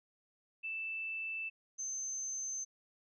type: tone pair in turn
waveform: sine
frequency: 2646 / 6235 Hz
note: E7 / G8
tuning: +6 / -10 cents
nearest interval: octave + minor third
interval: 1484 cents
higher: second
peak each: -37 / -37 dBFS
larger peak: neither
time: 0.63-1.5 / 1.78-2.65 s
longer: neither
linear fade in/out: 20 ms
effects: none